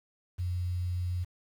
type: tone with quantisation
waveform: sine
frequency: 89.3 Hz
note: F2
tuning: 39 cents sharp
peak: -29 dBFS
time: 0.38-1.25 s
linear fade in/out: 20 ms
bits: 9
effects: none